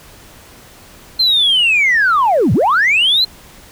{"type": "linear two-way sweep", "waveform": "sine", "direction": "down then up", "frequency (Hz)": [4186, 88.1, 4186], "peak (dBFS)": -8, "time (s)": [1.19, 3.25], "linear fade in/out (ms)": 10, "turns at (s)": 2.53, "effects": ["tanh soft clip ceiling -6 dBFS", "pink hiss -41 dBFS RMS until 3.71 s"]}